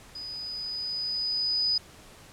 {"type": "tone with level ramp", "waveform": "sine", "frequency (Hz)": 4978, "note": "D#8", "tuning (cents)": 0, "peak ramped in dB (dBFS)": [-36, -22], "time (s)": [0.15, 1.78], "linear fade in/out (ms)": 5, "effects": ["pink hiss -51 dBFS RMS until 2.32 s", "low-pass 11000 Hz 12 dB/octave"]}